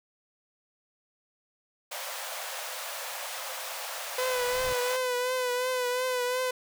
pink high-pass noise, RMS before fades -37 dBFS, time 1.91-4.97 s, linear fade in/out 10 ms, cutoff 510 Hz, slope 96 dB/octave
brown noise with exponential growth, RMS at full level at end -39 dBFS, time 4.04-4.73 s, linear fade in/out 2 ms, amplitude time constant 150 ms
sawtooth tone with vibrato, 502 Hz, B4, 28 cents sharp, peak -23 dBFS, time 4.18-6.51 s, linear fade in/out 5 ms, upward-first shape triangle, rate 2.8 Hz, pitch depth 46 cents each way
effects none

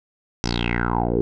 10% pulse tone with low-pass filter sweep, 59 Hz, A#1, 22 cents sharp, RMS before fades -22 dBFS, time 0.44-1.21 s, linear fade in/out 0 ms, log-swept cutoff 5800 to 390 Hz, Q 7.1, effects none

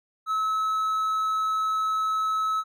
triangle tone, 1294 Hz, E6, 32 cents flat, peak -21 dBFS, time 0.26-2.64 s, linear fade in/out 50 ms, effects none

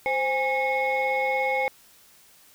sine tone cluster, 522 / 820 / 2179 Hz, C5 / G#5 / C#7, -4 / -22 / -30 cents, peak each -25 dBFS, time 0.06-1.68 s, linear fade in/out 0 ms, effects tanh soft clip ceiling -17 dBFS + white hiss -55 dBFS RMS until 2.54 s

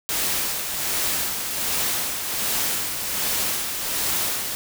white noise with tremolo, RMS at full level -23 dBFS, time 0.09-4.55 s, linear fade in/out 0 ms, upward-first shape sine, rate 1.3 Hz, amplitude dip 45%, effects none

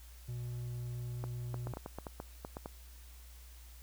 triangle tone, 121.4 Hz, B2, 29 cents flat, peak -36 dBFS, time 0.28-1.73 s, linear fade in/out 10 ms
clicks, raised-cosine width 1 ms, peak -27 dBFS, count 12, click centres 1.24 / 1.543 / 1.671 / 1.737 / 1.771 / 1.861 / 1.986 / 2.068 / 2.201 / 2.449 / 2.569 / 2.659 s
effects added 60 Hz sine -51 dBFS peak until 3.82 s + white hiss -60 dBFS RMS until 3.82 s

